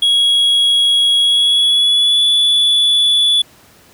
triangle tone with pitch glide, 3322 to 3441 Hz, G#7 to A7, 0 to -39 cents, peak -8 dBFS, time 0.02-3.42 s, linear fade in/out 5 ms, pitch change +61 cents, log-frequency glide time 1.2-2.24 s, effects pink hiss -46 dBFS RMS until 3.93 s + high-pass 80 Hz 12 dB/octave

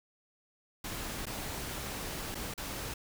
pink noise with dropouts, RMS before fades -39 dBFS, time 0.84-2.94 s, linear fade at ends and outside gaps 5 ms, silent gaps 1.256-1.266 / 2.346-2.352 / 2.54-2.577 s, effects none

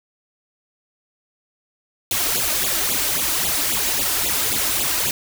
white noise with flanger, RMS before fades -21 dBFS, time 2.11-5.11 s, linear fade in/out 2 ms, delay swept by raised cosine 0.27 to 3.27 ms, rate 3.7 Hz, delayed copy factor +0.95, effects none

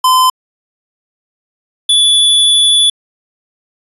square tone pair in turn, 1025 / 3448 Hz, C6 / A7, -36 / -36 cents, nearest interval octave + major sixth, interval 2100 cents, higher second, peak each -7 dBFS, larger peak neither, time 0.04-0.3 / 1.89-2.9 s, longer second, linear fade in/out 5 ms, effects resampled to 32000 Hz

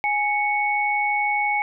sine tone pair together, 830.6 / 2217 Hz, G#5 / C#7, 0 / 0 cents, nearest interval octave + perfect fourth, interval 1700 cents, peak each -22 dBFS, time 0.04-1.62 s, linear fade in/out 0 ms, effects none

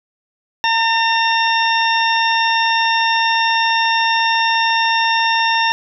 harmonic tone with a mistuned harmonic, 913 Hz, A#5, 36 cents flat, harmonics 1 / 2 / 3 / 4 / 6, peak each -16 / -19 / -21 / -22 / -24 dBFS, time 0.64-5.72 s, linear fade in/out 0 ms, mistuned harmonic 2, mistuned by -18 cents, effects none

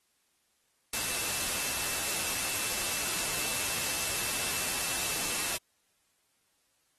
sine tone in noise, 2663 Hz, E7, 17 cents sharp, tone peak -43 dBFS, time 0.93-5.57 s, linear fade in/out 5 ms, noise white, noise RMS -32 dBFS, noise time 0.93-5.57 s, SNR -14 dB, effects white hiss -73 dBFS RMS until 6.98 s + AAC 32 kbps

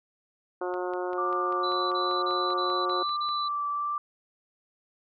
harmonic tone, 180.4 Hz, F#3, 44 cents flat, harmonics 2 / 3 / 4 / 5 / 6 / 7 / 8, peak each -31 / -35 / -37 / -39 / -41 / -42 / -43 dBFS, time 0.61-3.03 s, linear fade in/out 5 ms
click train, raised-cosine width 0.3 ms, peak -31 dBFS, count 14, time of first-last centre 0.74-3.289 s, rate 5.1 Hz
sine tone with vibrato, 1174.7 Hz, D6, in tune, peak -27 dBFS, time 1.18-3.98 s, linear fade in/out 2 ms, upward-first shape triangle, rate 1.1 Hz, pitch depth 20 cents each way
sine tone bursts, 3981 Hz, B7, 13 cents sharp, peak -33 dBFS, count 6, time 1.63-3.485 s, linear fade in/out 10 ms, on 280 ms, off 35 ms
effects none

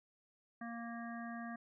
harmonic tone, 233.1 Hz, A#3, in tune, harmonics 1 / 3 / 5 / 7 / 8, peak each -44 / -49 / -52 / -52 / -55 dBFS, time 0.61-1.56 s, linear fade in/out 5 ms, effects none

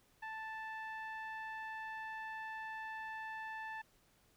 sawtooth tone with low-pass filter, 880 Hz, A5, in tune, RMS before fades -45 dBFS, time 0.22-3.82 s, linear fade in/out 10 ms, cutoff 2000 Hz, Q 2.5, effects pink hiss -71 dBFS RMS until 4.36 s

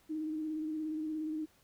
sine tone with vibrato, 311.1 Hz, D#4, in tune, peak -34 dBFS, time 0.09-1.46 s, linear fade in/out 20 ms, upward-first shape square, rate 17 Hz, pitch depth 24 cents each way, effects pink hiss -67 dBFS RMS until 1.63 s

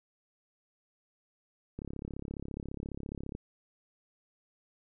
click train, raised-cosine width 3 ms, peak -26 dBFS, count 55, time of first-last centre 1.79-3.351 s, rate 34.6 Hz, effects none

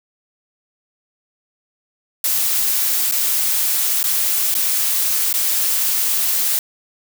blue noise with dropouts, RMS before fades -18 dBFS, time 2.24-6.59 s, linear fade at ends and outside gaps 2 ms, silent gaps 3.113-3.121 / 4.03-4.039 / 4.542-4.55 / 5.328-5.339 s, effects none

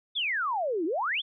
sine exponential two-way sweep, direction down then up, 3640 to 304.1 to 3640 Hz, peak -26 dBFS, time 0.15-1.22 s, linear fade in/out 20 ms, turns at 0.85 s, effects none

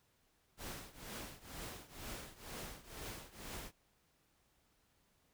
pink noise with tremolo, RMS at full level -45 dBFS, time 0.57-3.72 s, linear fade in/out 50 ms, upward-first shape triangle, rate 2.1 Hz, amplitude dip 90%, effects pink hiss -75 dBFS RMS until 5.33 s

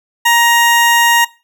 20% pulse tone, 940 Hz, A#5, 14 cents sharp, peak -3 dBFS, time 0.25-1.25 s, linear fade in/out 10 ms, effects noise-tail reverb RT60 0.3 s tail -20 dB re dry

